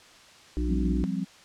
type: harmonic tone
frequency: 60.1 Hz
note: B1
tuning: 46 cents flat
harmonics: 1 / 3 / 5 / 6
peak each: -26 / -37 / -31 / -37 dBFS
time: 0.57-1.04 s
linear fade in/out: 0 ms
type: chord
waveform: sine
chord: F suspended second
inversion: none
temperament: just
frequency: 174.61 / 196.44 / 261.9 Hz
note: F3 / G3 / C4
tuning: 0 / +4 / +2 cents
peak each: -31 / -30 / -33 dBFS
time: 0.68-1.25 s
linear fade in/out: 20 ms
effects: white hiss -52 dBFS RMS until 1.44 s + low-pass 6000 Hz 12 dB/octave